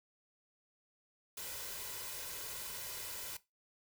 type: noise with comb filter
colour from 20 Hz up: white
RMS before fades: -44 dBFS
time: 1.37-3.37 s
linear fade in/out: 5 ms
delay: 2 ms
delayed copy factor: +0.55
effects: noise-tail reverb RT60 0.2 s tail -17 dB re dry